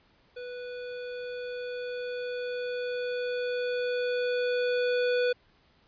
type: tone with level ramp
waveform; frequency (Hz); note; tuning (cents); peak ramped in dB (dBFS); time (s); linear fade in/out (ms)
square; 493; B4; -3; -38 to -24; 0.36-5.33; 10
effects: pink hiss -64 dBFS RMS until 5.87 s + resampled to 11025 Hz